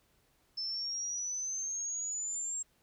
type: exponential sweep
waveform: sine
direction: up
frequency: 5260 to 7530 Hz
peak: -34 dBFS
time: 0.57-2.63 s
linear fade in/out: 10 ms
effects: pink hiss -71 dBFS RMS until 2.82 s